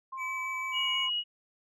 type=tone with vibrato; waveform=sine; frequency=1046.5 Hz; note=C6; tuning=in tune; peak=-36 dBFS; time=0.12-1.1 s; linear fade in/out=10 ms; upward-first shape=square; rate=6 Hz; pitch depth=18 cents each way
type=tone with pitch glide; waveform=triangle; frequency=2293 to 2241 Hz; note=D7 to C#7; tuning=-42 to +18 cents; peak=-32 dBFS; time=0.17-1.09 s; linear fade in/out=50 ms; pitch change=-40 cents; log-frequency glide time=0.69-0.97 s
type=tone; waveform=sine; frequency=2900 Hz; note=F#7; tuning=35 cents flat; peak=-28 dBFS; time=0.72-1.24 s; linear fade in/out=50 ms
effects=none